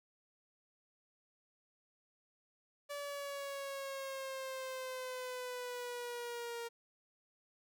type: exponential sweep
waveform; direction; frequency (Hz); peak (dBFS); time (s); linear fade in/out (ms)
sawtooth; down; 577 to 466.2; -37; 2.89-6.69; 20
effects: none